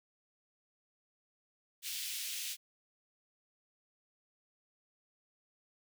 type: high-pass noise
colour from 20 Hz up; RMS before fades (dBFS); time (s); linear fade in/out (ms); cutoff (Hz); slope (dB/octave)
pink; -40; 1.82-2.57; 50; 2600; 24
effects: none